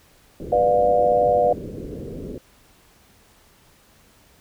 white low-pass noise, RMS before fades -33 dBFS, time 0.4-2.38 s, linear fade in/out 2 ms, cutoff 500 Hz, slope 48 dB/octave
sine chord, B diminished, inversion none, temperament just, 493.9 / 592.7 / 711.2 Hz, B4 / D5 / F5, 0 / +16 / +31 cents, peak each -19 dBFS, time 0.52-1.53 s, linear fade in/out 5 ms
effects pink hiss -55 dBFS RMS until 4.4 s

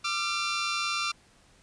15% pulse tone pair together, 1186 / 1368.4 Hz, D6 / F6, +17 / -36 cents, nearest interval major second, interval 247 cents, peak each -24 dBFS, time 0.04-1.12 s, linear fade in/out 10 ms, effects pink hiss -60 dBFS RMS until 1.62 s + resampled to 22050 Hz

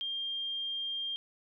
sine tone, 3200 Hz, G7, 35 cents sharp, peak -33 dBFS, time 0.01-1.16 s, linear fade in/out 0 ms, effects none

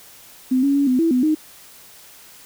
sine tone with pitch steps, 257 / 279.3 / 282 / 254 / 329.6 / 251.3 / 309.8 Hz, C4 / C#4 / C#4 / B3 / E4 / B3 / D#4, -31 / +13 / +30 / +49 / 0 / +30 / -7 cents, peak -14 dBFS, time 0.51-1.35 s, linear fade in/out 10 ms, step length 120 ms, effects white hiss -45 dBFS RMS until 2.45 s

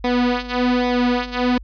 sawtooth tone with flanger, 246.9 Hz, B3, in tune, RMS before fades -19 dBFS, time 0.04-1.58 s, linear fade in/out 5 ms, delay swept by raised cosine 0.67 to 4.07 ms, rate 1.2 Hz, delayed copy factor -0.75, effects added 50 Hz sine -35 dBFS peak until 1.63 s + resampled to 11025 Hz

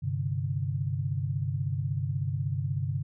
sine chord, G suspended fourth, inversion none, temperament just, 98 / 130.67 / 147 Hz, G2 / C3 / D3, 0 / -2 / +2 cents, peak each -32 / -31 / -32 dBFS, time 0.02-3.03 s, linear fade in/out 20 ms, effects none

